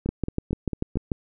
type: two click trains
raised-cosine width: 3 ms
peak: -11 / -15 dBFS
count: 8 / 5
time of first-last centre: 0.09-1.118 / 0.06-0.957 s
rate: 6.81 / 4.46 Hz
effects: none